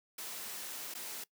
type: noise with dropouts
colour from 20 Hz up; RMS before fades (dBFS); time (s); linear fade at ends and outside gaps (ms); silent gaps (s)
white; -43; 0.18-1.24; 5; 0.94-0.949
effects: noise-tail reverb RT60 0.1 s tail -21 dB re dry + high-pass 200 Hz 12 dB/octave